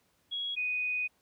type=tone pair in turn; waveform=sine; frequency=3322 / 2488 Hz; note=G#7 / D#7; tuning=0 / -1 cents; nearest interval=perfect fourth; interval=501 cents; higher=first; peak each=-32 / -29 dBFS; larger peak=second; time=0.31-0.56 / 0.56-1.08 s; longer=second; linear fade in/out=20 ms; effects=pink hiss -71 dBFS RMS until 1.21 s + high-pass 80 Hz 12 dB/octave